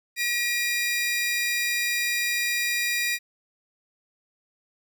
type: tone pair together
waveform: sawtooth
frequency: 1917 / 2415 Hz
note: A#6 / D7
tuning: +48 / +48 cents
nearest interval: major third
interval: 400 cents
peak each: -23 dBFS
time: 0.16-3.19 s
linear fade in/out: 50 ms
effects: none